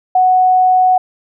sine tone, 740 Hz, F#5, in tune, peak -7 dBFS, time 0.15-0.98 s, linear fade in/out 5 ms, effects none

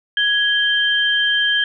sine tone pair together, 1665 / 3143 Hz, G#6 / G7, +4 / +4 cents, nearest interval major seventh, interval 1100 cents, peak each -17 dBFS, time 0.17-1.64 s, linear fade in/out 2 ms, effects none

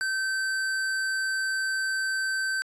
sine tone with hard clipping, 1547 Hz, G6, 23 cents flat, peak -27 dBFS, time 0.01-2.62 s, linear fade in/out 0 ms, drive 18 dB, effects resampled to 24000 Hz

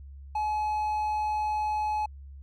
triangle tone, 850 Hz, G#5, 40 cents sharp, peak -24 dBFS, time 0.35-2.06 s, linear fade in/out 5 ms, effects added 69 Hz sine -42 dBFS peak until 2.42 s

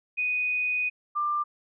sine tone pair in turn, 2487 / 1189.1 Hz, D#7 / D6, -1 / +21 cents, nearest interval octave + minor second, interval 1278 cents, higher first, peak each -24 dBFS, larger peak neither, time 0.17-0.9 / 1.15-1.44 s, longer first, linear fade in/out 20 ms, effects none

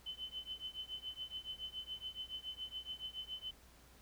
sine tone with tremolo, 3043 Hz, F#7, 48 cents sharp, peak -39 dBFS, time 0.06-3.51 s, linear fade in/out 5 ms, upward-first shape triangle, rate 7.1 Hz, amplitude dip 100%, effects added 60 Hz sine -63 dBFS peak until 4.01 s + pink hiss -64 dBFS RMS until 4.01 s

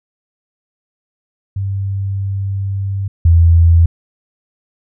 sine tone pair in turn, 98 / 83.85 Hz, G2 / E2, 0 / +30 cents, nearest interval minor third, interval 270 cents, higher first, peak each -16 / -5 dBFS, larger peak second, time 1.56-3.08 / 3.25-3.86 s, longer first, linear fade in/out 5 ms, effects none

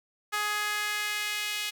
sawtooth tone with high-pass filter sweep, 418.4 Hz, G#4, 13 cents sharp, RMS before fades -31 dBFS, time 0.32-1.71 s, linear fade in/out 20 ms, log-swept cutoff 1300 to 2700 Hz, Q 1.7, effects none

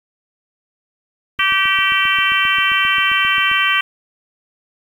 click train, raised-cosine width 3 ms, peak -24 dBFS, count 17, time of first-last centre 1.39-3.515 s, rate 7.53 Hz
harmonic tone, 387.2 Hz, G4, 21 cents flat, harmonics 3 / 4 / 5 / 6 / 7 / 8, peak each -20 / -20 / -20 / -20 / -20 / -20 dBFS, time 1.39-3.81 s, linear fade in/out 5 ms
effects 7-bit

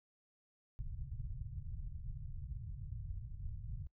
pink low-pass noise, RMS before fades -44 dBFS, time 0.79-3.87 s, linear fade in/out 0 ms, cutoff 140 Hz, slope 48 dB/octave, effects noise-tail reverb RT60 0.1 s tail -25 dB re dry

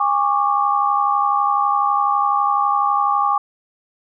sine tone cluster, 816 / 1109 / 1181 Hz, G#5 / C#6 / D6, -31 / 0 / +9 cents, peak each -19 dBFS, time 0-3.38 s, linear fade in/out 5 ms, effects none

